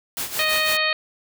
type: noise with tremolo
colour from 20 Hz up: white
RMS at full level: -26 dBFS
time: 0.17-0.77 s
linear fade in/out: 0 ms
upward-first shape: sine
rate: 6 Hz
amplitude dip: 70%
type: harmonic tone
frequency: 622.3 Hz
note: D#5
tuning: in tune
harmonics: 1 / 2 / 3 / 4 / 5 / 6 / 7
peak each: -28 / -28 / -24 / -24 / -29 / -29 / -27 dBFS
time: 0.39-0.93 s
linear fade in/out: 2 ms
effects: none